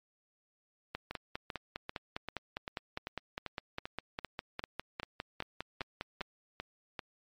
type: two click trains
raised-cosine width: 0.3 ms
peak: -20 / -22 dBFS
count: 27 / 16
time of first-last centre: 0.95-6.213 / 1.11-6.992 s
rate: 4.94 / 2.55 Hz
effects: MP3 64 kbps